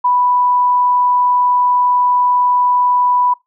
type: tone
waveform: sine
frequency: 987.8 Hz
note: B5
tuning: in tune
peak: -10 dBFS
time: 0.04-3.34 s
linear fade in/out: 10 ms
effects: noise-tail reverb RT60 0.2 s tail -23 dB re dry